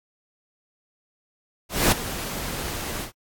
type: noise with ADSR envelope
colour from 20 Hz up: pink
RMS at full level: -17 dBFS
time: 1.69-3.12 s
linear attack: 230 ms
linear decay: 6 ms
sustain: -14 dB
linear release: 110 ms
effects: AAC 64 kbps